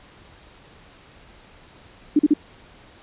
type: tone bursts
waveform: sine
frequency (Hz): 298.4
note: D4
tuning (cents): +28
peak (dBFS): -11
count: 3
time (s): 2.16-2.338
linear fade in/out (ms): 5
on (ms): 32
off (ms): 41
effects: pink hiss -49 dBFS RMS until 3.02 s + resampled to 8000 Hz